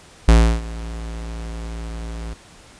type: tone with ADSR envelope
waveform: square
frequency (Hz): 56.4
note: A1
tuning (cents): +44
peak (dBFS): -7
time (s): 0.28-2.34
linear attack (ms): 5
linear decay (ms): 320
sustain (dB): -21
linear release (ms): 8
effects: pink hiss -46 dBFS RMS until 2.79 s + resampled to 22050 Hz